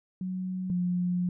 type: tone pair in turn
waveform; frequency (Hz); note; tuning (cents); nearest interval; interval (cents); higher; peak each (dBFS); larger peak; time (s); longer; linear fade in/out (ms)
sine; 185.1 / 178.5; F#3 / F3; +1 / +38; minor second; 63; first; -30 / -25; second; 0.21-0.7 / 0.7-1.29; second; 2
effects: none